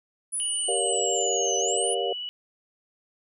sine linear two-way sweep, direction down then up, 10000 to 6000 to 10000 Hz, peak -26 dBFS, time 0.32-1.95 s, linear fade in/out 20 ms, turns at 1.58 s
sine tone with vibrato, 2948 Hz, F#7, 7 cents flat, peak -31 dBFS, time 0.4-2.29 s, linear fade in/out 0 ms, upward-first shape sine, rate 16 Hz, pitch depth 10 cents each way
sine chord, G half-diminished seventh, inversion none, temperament just, 392 / 470.4 / 564.5 / 705.6 Hz, G4 / Bb4 / Db5 / F5, 0 / +16 / +31 / +18 cents, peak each -30 / -29 / -32 / -31 dBFS, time 0.68-2.13 s, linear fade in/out 5 ms
effects none

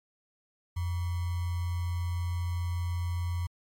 sine tone with sample-and-hold, 87.31 Hz, F2, in tune, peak -28 dBFS, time 0.76-3.47 s, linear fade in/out 10 ms, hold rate 1050 Hz, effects MP3 64 kbps

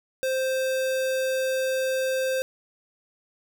square tone, 523.3 Hz, C5, in tune, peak -24 dBFS, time 0.23-2.42 s, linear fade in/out 0 ms, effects none

